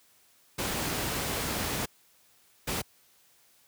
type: noise bursts at uneven times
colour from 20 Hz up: pink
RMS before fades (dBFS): -31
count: 2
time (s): 0.58-1.86 / 2.67-2.82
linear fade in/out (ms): 10
effects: white hiss -63 dBFS RMS until 3.67 s + high-pass 60 Hz 12 dB/octave